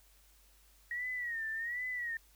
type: tone with vibrato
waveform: sine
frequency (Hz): 1887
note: A#6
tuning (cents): +21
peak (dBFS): -35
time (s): 0.91-2.17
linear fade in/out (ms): 2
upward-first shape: sine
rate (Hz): 1.3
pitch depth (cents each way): 110
effects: added 50 Hz sine -64 dBFS peak until 2.35 s + white hiss -66 dBFS RMS until 2.35 s